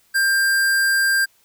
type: tone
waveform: square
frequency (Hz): 1590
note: G6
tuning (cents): +24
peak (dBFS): -16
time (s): 0.14-1.26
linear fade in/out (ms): 20
effects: white hiss -59 dBFS RMS until 1.44 s